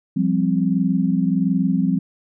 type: chord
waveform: sine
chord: F suspended second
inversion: none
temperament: equal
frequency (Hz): 174.61 / 196 / 261.6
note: F3 / G3 / C4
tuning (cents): 0 / 0 / 0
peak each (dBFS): -20 / -20 / -21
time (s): 0.16-1.99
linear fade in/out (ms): 10
effects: none